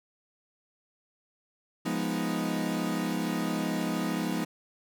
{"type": "chord", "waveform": "40% pulse", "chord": "F half-diminished seventh", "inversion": "none", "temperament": "equal", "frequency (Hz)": [174.61, 207.7, 246.9, 311.1], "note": ["F3", "Ab3", "Cb4", "Eb4"], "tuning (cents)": [0, 0, 0, 0], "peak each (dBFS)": -33, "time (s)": [1.85, 4.45], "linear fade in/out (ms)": 10, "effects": []}